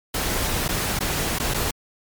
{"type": "noise with dropouts", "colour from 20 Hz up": "pink", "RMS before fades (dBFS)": -24, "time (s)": [0.14, 1.71], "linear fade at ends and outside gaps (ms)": 5, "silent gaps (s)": [[0.681, 0.688], [0.991, 1.005], [1.387, 1.398], [1.539, 1.543]], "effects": ["MP3 96 kbps"]}